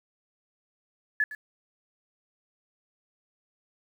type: tone with echo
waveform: sine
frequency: 1716 Hz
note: A6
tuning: 44 cents flat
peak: -21 dBFS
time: 1.2-1.24 s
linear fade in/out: 2 ms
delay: 110 ms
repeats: 1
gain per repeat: -15 dB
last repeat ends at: 1.35 s
effects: 9-bit